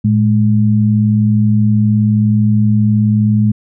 sine tone pair together, 111.56 / 210.6 Hz, A2 / G#3, +24 / +24 cents, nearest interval major seventh, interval 1100 cents, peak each -11 dBFS, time 0.04-3.52 s, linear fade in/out 10 ms, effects none

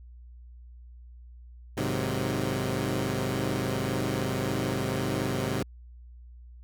15% pulse chord, Ab dominant seventh, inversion none, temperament equal with one note detuned, 103.83 / 130.81 / 154.85 / 185 Hz, Ab2 / C3 / Eb3 / Gb3, 0 / 0 / -8 / 0 cents, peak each -26 / -24 / -30 / -29 dBFS, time 1.77-5.63 s, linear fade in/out 5 ms, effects added 60 Hz sine -45 dBFS peak until 6.63 s

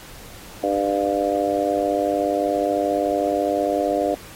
harmonic tone, 100 Hz, G2, 35 cents sharp, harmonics 3 / 4 / 5 / 6 / 7, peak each -25 / -27 / -25 / -23 / -24 dBFS, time 0.63-4.15 s, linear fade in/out 5 ms, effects pink hiss -42 dBFS RMS until 4.35 s + AAC 48 kbps

